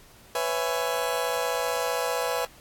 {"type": "chord", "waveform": "30% pulse", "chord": "C# minor seventh", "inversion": "third", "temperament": "just", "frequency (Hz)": [498.9, 554.4, 665.2, 831.5], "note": ["B4", "C#5", "E5", "G#5"], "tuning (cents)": [17, 0, 16, 2], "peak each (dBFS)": [-26, -30, -29, -30], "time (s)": [0.35, 2.45], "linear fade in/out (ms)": 2, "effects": ["pink hiss -53 dBFS RMS until 2.6 s", "AAC 64 kbps"]}